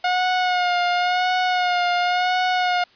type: tone with vibrato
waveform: sawtooth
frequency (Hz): 721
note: F#5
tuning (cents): -45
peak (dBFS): -14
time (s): 0.04-2.84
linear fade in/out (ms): 5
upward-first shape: sine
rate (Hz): 0.94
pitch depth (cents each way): 33
effects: white hiss -54 dBFS RMS until 2.95 s + resampled to 11025 Hz